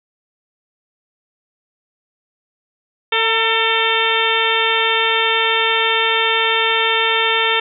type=harmonic tone with a mistuned harmonic; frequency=448.5 Hz; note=A4; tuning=33 cents sharp; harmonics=1 / 2 / 3 / 4 / 5 / 6 / 7 / 8; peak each=-22 / -22 / -22 / -22 / -22 / -22 / -22 / -22 dBFS; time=3.12-7.6 s; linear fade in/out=5 ms; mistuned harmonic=2; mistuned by=+31 cents; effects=none